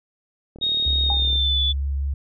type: click train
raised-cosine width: 2 ms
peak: -27 dBFS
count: 31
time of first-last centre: 0.56-1.356 s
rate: 37.7 Hz
type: tone with pitch glide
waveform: sine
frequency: 3733 to 3463 Hz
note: A#7 to A7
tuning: +2 to -28 cents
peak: -19 dBFS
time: 0.61-1.73 s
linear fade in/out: 20 ms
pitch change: -130 cents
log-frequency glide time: 1.03-1.61 s
type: tone with vibrato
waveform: sine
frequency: 69.4 Hz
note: C#2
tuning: 3 cents sharp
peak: -21 dBFS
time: 0.86-2.14 s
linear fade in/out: 5 ms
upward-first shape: sine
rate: 5.2 Hz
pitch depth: 12 cents each way
type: tone with exponential decay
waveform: sine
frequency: 811 Hz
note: G#5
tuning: 41 cents flat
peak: -22 dBFS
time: 1.1-1.26 s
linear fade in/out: 1 ms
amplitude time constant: 33 ms
effects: none